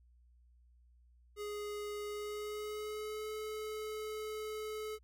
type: tone with pitch glide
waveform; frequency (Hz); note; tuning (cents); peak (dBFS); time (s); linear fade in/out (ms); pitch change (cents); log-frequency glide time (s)
square; 415.3 to 430.2; G#4 to A4; 0 to -39; -40; 1.36-4.99; 50; +61; 2.07-3.3
effects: added 60 Hz sine -62 dBFS peak until 5.03 s